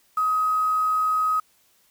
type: tone with quantisation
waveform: sine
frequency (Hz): 1263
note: D#6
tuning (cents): +26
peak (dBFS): -19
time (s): 0.17-1.4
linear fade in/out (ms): 5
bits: 7
effects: white hiss -62 dBFS RMS until 1.9 s